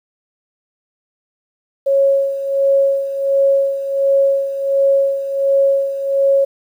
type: tone with tremolo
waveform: sine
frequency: 550 Hz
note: C#5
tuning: 14 cents flat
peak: -9 dBFS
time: 1.86-6.45 s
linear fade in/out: 10 ms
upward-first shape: sine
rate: 1.4 Hz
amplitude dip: 70%
effects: 8-bit